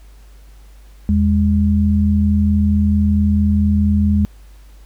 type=tone pair together; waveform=sine; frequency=81.32 / 205.8 Hz; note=E2 / G#3; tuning=-23 / -16 cents; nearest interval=octave + major third; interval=1607 cents; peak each=-14 dBFS; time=1.09-4.25 s; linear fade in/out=0 ms; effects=added 50 Hz sine -39 dBFS peak until 4.85 s + pink hiss -53 dBFS RMS until 4.85 s